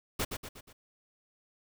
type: noise with echo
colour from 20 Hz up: pink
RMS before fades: -31 dBFS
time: 0.19-0.25 s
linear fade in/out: 10 ms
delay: 120 ms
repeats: 4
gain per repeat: -6 dB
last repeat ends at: 0.73 s
effects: none